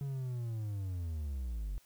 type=linear sweep; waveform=triangle; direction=down; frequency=141.4 to 44.38 Hz; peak=-33 dBFS; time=0.01-1.78 s; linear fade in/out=0 ms; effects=white hiss -66 dBFS RMS until 1.85 s